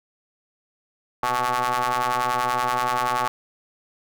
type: ring-modulated tone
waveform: sawtooth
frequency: 123.47 Hz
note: B2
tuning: in tune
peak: -14 dBFS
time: 1.23-3.28 s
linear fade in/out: 0 ms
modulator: 993 Hz
effects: none